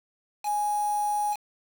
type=tone with quantisation; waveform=sine; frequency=833 Hz; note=G#5; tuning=5 cents sharp; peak=-24 dBFS; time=0.43-1.37 s; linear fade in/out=50 ms; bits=6; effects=none